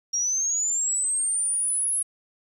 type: linear sweep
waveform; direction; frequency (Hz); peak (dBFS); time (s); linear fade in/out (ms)
sine; up; 5588 to 10820; -22; 0.13-2.03; 10
effects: 9-bit